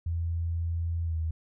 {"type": "tone with pitch glide", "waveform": "sine", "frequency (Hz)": [83.9, 80.48], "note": ["E2", "E2"], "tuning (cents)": [31, -41], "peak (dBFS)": -27, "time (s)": [0.06, 1.31], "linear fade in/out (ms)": 5, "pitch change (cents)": -72, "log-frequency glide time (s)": [1.04, 1.16], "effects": []}